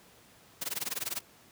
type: noise with tremolo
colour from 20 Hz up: white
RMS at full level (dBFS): -32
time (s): 0.61-1.21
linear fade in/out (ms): 10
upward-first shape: sine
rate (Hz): 20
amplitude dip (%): 100
effects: pink hiss -58 dBFS RMS until 1.51 s + high-pass 100 Hz 12 dB/octave